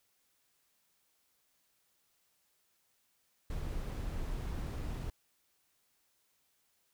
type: noise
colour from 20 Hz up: brown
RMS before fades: -38 dBFS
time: 3.5-5.1 s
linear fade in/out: 2 ms
effects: white hiss -75 dBFS RMS until 6.93 s